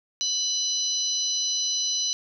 harmonic tone with a mistuned harmonic, 990 Hz, B5, 4 cents sharp, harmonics 3 / 4 / 5 / 6, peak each -32 / -27 / -36 / -27 dBFS, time 0.21-2.13 s, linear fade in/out 0 ms, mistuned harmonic 4, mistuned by +33 cents, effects none

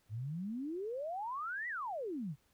sine exponential two-way sweep, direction up then down, 100.3 to 2000 to 130.5 Hz, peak -37 dBFS, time 0.09-2.36 s, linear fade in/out 50 ms, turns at 1.68 s, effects pink hiss -73 dBFS RMS until 2.53 s

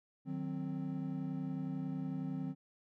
triangle chord, C diminished, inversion first, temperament equal with one note detuned, 154.04 / 185 / 261.6 Hz, Eb3 / Gb3 / C4, -17 / 0 / 0 cents, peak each -39 / -40 / -38 dBFS, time 0.25-2.55 s, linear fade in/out 50 ms, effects none

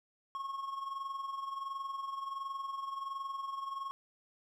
triangle tone with amplitude modulation, 1090 Hz, C#6, 29 cents flat, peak -33 dBFS, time 0.35-3.91 s, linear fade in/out 0 ms, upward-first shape sine, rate 21.4 Hz, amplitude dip 60%, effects none

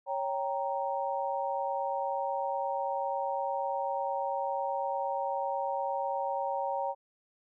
sine chord, G diminished, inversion second, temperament equal, 554.4 / 784 / 932.3 Hz, Db5 / G5 / Bb5, 0 / 0 / 0 cents, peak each -34 dBFS, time 0.06-6.95 s, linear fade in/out 50 ms, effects none

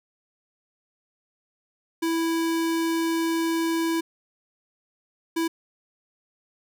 square tone bursts at uneven times, 329.6 Hz, E4, in tune, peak -23 dBFS, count 2, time 2.02-4.01 / 5.36-5.48 s, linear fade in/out 10 ms, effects none

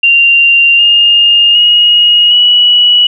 sine tone with pitch steps, 2776 / 2828 / 2881 / 2934 Hz, F7 / F7 / F#7 / F#7, -11 / +21 / -47 / -15 cents, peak -3 dBFS, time 0.03-3.07 s, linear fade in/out 5 ms, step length 760 ms, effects none

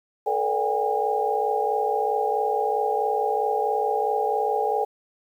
sine tone cluster, 434.4 / 479 / 579 / 748 / 811 Hz, A4 / A#4 / D5 / F#5 / G#5, -22 / +47 / -25 / +19 / -41 cents, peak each -26 / -30 / -31 / -30 / -24 dBFS, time 0.26-4.85 s, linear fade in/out 10 ms, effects 9-bit

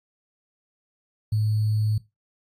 sine tone with sample-and-hold, 107.5 Hz, A2, 40 cents flat, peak -20 dBFS, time 1.32-1.98 s, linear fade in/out 5 ms, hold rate 4410 Hz, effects noise-tail reverb RT60 0.2 s tail -17 dB re dry + AAC 64 kbps

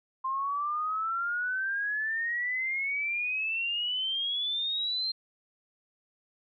sine exponential sweep, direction up, 1047 to 4186 Hz, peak -28 dBFS, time 0.24-5.12 s, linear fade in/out 10 ms, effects none

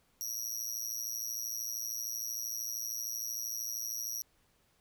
sawtooth tone with amplitude modulation, 5730 Hz, F8, 44 cents sharp, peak -29 dBFS, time 0.21-4.22 s, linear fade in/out 0 ms, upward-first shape sine, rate 113 Hz, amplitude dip 100%, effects pink hiss -71 dBFS RMS until 4.8 s

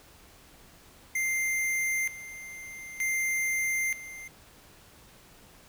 square tone with tremolo, 2094 Hz, C7, 1 cent sharp, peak -27 dBFS, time 1.15-4.28 s, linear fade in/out 5 ms, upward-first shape square, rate 0.54 Hz, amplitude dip 80%, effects pink hiss -55 dBFS RMS until 5.68 s

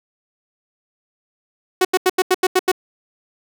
sawtooth tone bursts, 370 Hz, F#4, in tune, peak -8 dBFS, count 8, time 1.81-2.717 s, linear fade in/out 5 ms, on 39 ms, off 85 ms, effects none

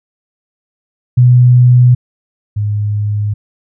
sine tone pair in turn, 123.9 / 104.19 Hz, B2 / G#2, +6 / +6 cents, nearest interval minor third, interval 300 cents, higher first, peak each -3 / -12 dBFS, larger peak first, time 1.17-1.95 / 2.56-3.34 s, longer neither, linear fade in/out 10 ms, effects none

